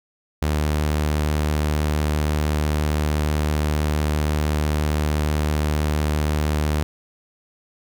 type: tone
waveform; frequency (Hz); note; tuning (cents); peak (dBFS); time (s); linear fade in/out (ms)
sawtooth; 75.5; D2; +48; -15; 0.42-6.83; 0
effects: none